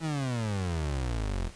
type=exponential sweep; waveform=30% pulse; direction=down; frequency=166.3 to 40.65 Hz; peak=-26 dBFS; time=0-1.51 s; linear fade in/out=50 ms; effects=pink hiss -51 dBFS RMS until 1.55 s + resampled to 22050 Hz